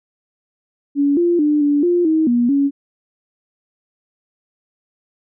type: tone with pitch steps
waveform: sine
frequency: 284.1 / 346.1 / 297.7 / 289.6 / 350.7 / 316.9 / 240.2 / 280.2 Hz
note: C#4 / F4 / D4 / D4 / F4 / D#4 / B3 / C#4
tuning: +43 / -16 / +24 / -24 / +7 / +32 / -48 / +19 cents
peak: -12 dBFS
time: 0.95-2.71 s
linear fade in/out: 50 ms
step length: 220 ms
effects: none